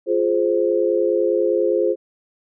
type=chord; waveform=sine; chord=F minor; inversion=none; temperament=just; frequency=349.2 / 419.1 / 523.8 Hz; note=F4 / Ab4 / C5; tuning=0 / +16 / +2 cents; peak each=-20 dBFS; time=0.06-1.96 s; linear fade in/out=50 ms; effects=none